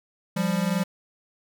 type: tone pair together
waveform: square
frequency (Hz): 174.61 / 196.62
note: F3 / G3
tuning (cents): 0 / +5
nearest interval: major second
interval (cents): 205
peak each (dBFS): -26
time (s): 0.36-0.84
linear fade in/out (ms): 10
effects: none